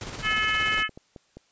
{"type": "noise with tremolo", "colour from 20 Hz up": "pink", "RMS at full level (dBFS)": -35, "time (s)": [0.01, 0.83], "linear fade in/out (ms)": 2, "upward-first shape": "square", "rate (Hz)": 17, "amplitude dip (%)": 40}
{"type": "harmonic tone", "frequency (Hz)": 431, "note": "A4", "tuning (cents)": -36, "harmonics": [3, 4, 5, 6, 7], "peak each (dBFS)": [-29, -27, -28, -32, -29], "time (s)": [0.22, 0.89], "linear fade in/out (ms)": 50}
{"type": "clicks", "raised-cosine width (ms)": 2, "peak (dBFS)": -28, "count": 6, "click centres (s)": [0.685, 0.789, 0.893, 0.975, 1.162, 1.37]}
{"effects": ["white hiss -65 dBFS RMS until 1.51 s", "resampled to 16000 Hz"]}